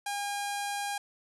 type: tone with low-pass filter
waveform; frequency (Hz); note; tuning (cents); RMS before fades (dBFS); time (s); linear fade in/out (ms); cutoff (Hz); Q
sawtooth; 810; G#5; -43; -34; 0.06-0.98; 5; 10000; 1.7
effects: none